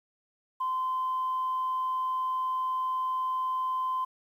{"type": "tone", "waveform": "sine", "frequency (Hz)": 1032, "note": "C6", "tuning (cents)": -24, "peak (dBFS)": -26, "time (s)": [0.6, 4.05], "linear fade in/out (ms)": 10, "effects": ["tanh soft clip ceiling -23 dBFS", "10-bit"]}